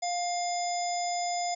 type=harmonic tone with a mistuned harmonic; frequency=703 Hz; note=F5; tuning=11 cents sharp; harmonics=1 / 3 / 5 / 7 / 9 / 10; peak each=-29 / -41 / -46 / -38 / -49 / -38 dBFS; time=0.02-1.55 s; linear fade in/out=10 ms; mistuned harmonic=7; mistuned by=+37 cents; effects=none